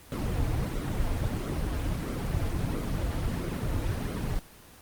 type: noise with flanger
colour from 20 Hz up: brown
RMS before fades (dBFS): -29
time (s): 0.12-4.39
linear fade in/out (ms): 0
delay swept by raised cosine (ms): 1.1 to 5.4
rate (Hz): 1.5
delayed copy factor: -0.65
effects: pink hiss -51 dBFS RMS until 4.81 s + Opus 24 kbps